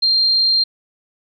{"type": "tone", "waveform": "sine", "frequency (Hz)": 4186, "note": "C8", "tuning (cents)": 0, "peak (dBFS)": -12, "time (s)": [0.02, 0.64], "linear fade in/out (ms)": 10, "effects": []}